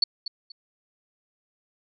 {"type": "tone with echo", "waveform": "sine", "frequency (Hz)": 4435, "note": "C#8", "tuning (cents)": 0, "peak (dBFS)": -16, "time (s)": [0.02, 0.04], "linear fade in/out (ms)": 5, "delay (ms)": 240, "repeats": 2, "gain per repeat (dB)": -12, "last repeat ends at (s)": 0.52, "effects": []}